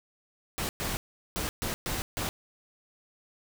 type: noise bursts at uneven times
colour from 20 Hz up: pink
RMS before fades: -32 dBFS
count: 6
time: 0.58-0.69 / 0.8-0.97 / 1.36-1.49 / 1.62-1.74 / 1.86-2.02 / 2.17-2.29 s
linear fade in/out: 0 ms
effects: none